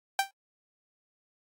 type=tone with exponential decay; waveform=sawtooth; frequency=784 Hz; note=G5; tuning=in tune; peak=-17 dBFS; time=0.19-0.31 s; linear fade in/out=2 ms; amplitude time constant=25 ms; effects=noise-tail reverb RT60 0.1 s tail -25 dB re dry + AAC 48 kbps